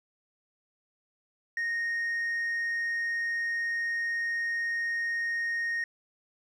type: tone with hard clipping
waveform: triangle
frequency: 1858 Hz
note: A#6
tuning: 6 cents flat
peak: -27 dBFS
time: 1.57-5.84 s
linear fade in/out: 2 ms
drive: 1 dB
effects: none